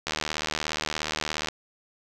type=click train; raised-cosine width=0.2 ms; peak=-10 dBFS; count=110; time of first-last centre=0.07-1.486 s; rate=77 Hz; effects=none